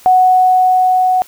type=tone with level ramp; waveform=sine; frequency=740 Hz; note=F#5; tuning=in tune; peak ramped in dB=-5 to -9 dBFS; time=0.06-1.22 s; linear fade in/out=0 ms; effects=white hiss -42 dBFS RMS until 1.27 s